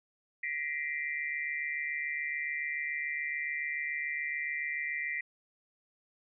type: tone cluster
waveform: sine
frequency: 1907 / 2054 / 2365 Hz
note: A#6 / C7 / D7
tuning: +39 / -33 / +12 cents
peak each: -36 / -36 / -40 dBFS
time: 0.43-5.21 s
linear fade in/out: 5 ms
effects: none